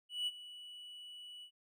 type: tone with ADSR envelope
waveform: triangle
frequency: 2949 Hz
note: F#7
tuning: 6 cents flat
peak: -31 dBFS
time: 0.09-1.51 s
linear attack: 180 ms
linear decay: 35 ms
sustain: -16 dB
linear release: 79 ms
effects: none